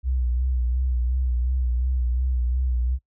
sine tone with vibrato, 62.3 Hz, B1, 16 cents sharp, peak -20 dBFS, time 0.03-2.99 s, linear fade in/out 50 ms, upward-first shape sine, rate 2.8 Hz, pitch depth 58 cents each way, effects noise-tail reverb RT60 0.1 s tail -21 dB re dry

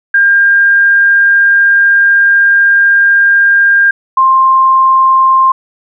sine tone pair in turn, 1604 / 1054.9 Hz, G6 / C6, +39 / +14 cents, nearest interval perfect fifth, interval 725 cents, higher first, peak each -4 dBFS, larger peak neither, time 0.14-3.91 / 4.17-5.52 s, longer first, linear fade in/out 5 ms, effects none

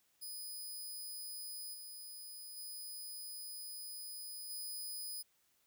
10% pulse tone with level steps, 4995 Hz, D#8, 6 cents sharp, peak -37 / -41 / -38 / -35 dBFS, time 0.21-5.23 s, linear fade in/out 20 ms, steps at 1.73 / 2.56 / 4.49 s, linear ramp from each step 20 ms, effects white hiss -75 dBFS RMS until 5.66 s

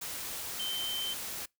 sine tone in noise, 3100 Hz, G7, 20 cents flat, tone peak -33 dBFS, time 0.59-1.14 s, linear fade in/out 10 ms, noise white, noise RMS -39 dBFS, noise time 0.01-1.46 s, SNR +3 dB, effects noise-tail reverb RT60 0.2 s tail -26 dB re dry

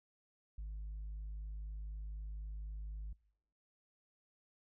sine tone, 52 Hz, G#1, 3 cents sharp, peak -39 dBFS, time 0.58-3.13 s, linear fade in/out 5 ms, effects noise-tail reverb RT60 0.8 s tail -26 dB re dry + tanh soft clip ceiling -40 dBFS

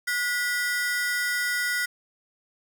45% pulse ring-modulated tone, 1709 Hz, G#6, 49 cents sharp, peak -21 dBFS, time 0.07-1.86 s, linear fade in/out 10 ms, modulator 258 Hz, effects none

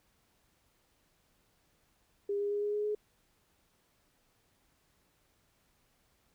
sine tone with pitch steps, 404.3 / 407.6 / 410.9 / 414.2 / 417.6 / 421 Hz, G#4 / G#4 / G#4 / G#4 / G#4 / G#4, -46 / -32 / -18 / -5 / +10 / +24 cents, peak -30 dBFS, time 2.29-2.95 s, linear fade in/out 5 ms, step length 110 ms, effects pink hiss -72 dBFS RMS until 6.34 s

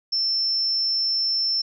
sine tone, 5350 Hz, E8, 25 cents sharp, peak -20 dBFS, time 0.12-1.62 s, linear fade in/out 10 ms, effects none

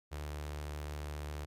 sawtooth tone with notch filter, 74.4 Hz, D2, 23 cents sharp, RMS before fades -41 dBFS, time 0.11-1.46 s, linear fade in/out 20 ms, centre 210 Hz, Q 1.3, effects MP3 96 kbps

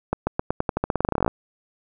accelerating click train, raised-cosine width 1 ms, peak -7 dBFS, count 21, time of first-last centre 0.13-1.279 s, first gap 140 ms, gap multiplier 0.89, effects none

